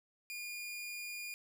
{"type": "tone", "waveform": "sawtooth", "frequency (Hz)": 2427, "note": "D#7", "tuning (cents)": -44, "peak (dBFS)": -38, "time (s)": [0.3, 1.34], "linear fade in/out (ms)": 0, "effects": []}